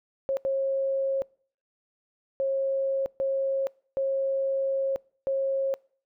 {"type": "tone bursts at uneven times", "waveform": "sine", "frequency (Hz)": 541, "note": "C#5", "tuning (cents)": -42, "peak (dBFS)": -23, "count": 6, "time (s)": [[0.29, 0.37], [0.45, 1.22], [2.4, 3.06], [3.2, 3.67], [3.97, 4.96], [5.27, 5.74]], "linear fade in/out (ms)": 0, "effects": ["noise-tail reverb RT60 0.5 s tail -26 dB re dry"]}